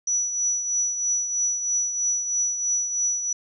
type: tone with tremolo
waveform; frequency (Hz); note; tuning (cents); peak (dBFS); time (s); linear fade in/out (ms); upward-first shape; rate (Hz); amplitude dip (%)
sine; 5900; F#8; -6; -19; 0.07-3.33; 5; triangle; 3.1; 60
effects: none